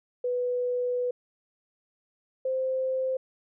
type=tone pair in turn; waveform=sine; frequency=493.9 / 521.5 Hz; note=B4 / C5; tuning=0 / -6 cents; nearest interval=minor second; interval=94 cents; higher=second; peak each=-25 dBFS; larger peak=neither; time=0.24-1.11 / 2.45-3.17 s; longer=first; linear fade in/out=5 ms; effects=none